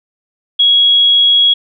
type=tone; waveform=sine; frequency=3322 Hz; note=G#7; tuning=in tune; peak=-6 dBFS; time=0.59-1.54 s; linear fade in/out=10 ms; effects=none